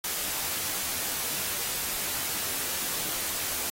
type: noise with comb filter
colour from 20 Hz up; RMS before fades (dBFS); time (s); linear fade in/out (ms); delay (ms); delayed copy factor
white; -31; 0.04-3.7; 2; 18; -0.55
effects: AAC 48 kbps